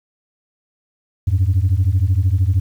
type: beating tone pair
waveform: sine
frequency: 87.31 / 100.31 Hz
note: F2 / G2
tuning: 0 / +40 cents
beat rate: 13 Hz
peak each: -14 dBFS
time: 1.27-2.6 s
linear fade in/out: 10 ms
effects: tanh soft clip ceiling -9 dBFS + 8-bit